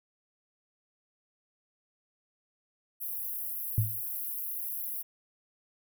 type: high-pass noise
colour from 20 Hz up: pink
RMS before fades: -36 dBFS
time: 3-5.03 s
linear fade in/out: 20 ms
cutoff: 11000 Hz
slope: 96 dB/octave
type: tone with exponential decay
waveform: sine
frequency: 109.5 Hz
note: A2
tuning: 8 cents flat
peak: -19 dBFS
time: 3.78-4.01 s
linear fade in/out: 0 ms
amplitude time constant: 50 ms
effects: none